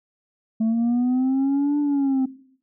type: linear two-way sweep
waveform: sine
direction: up then down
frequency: 220 to 293.7 to 259.1 Hz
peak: -15 dBFS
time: 0.6-2.26 s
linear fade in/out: 10 ms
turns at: 1.79 s
effects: noise-tail reverb RT60 0.6 s tail -18 dB re dry + tanh soft clip ceiling -17 dBFS